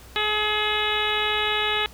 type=harmonic tone; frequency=423.6 Hz; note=G#4; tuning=34 cents sharp; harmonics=1 / 2 / 3 / 4 / 5 / 6 / 7 / 8 / 9; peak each=-30 / -30 / -30 / -30 / -30 / -30 / -30 / -30 / -30 dBFS; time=0.16-1.86 s; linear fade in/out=0 ms; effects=added 60 Hz sine -45 dBFS peak until 1.93 s + pink hiss -48 dBFS RMS until 1.93 s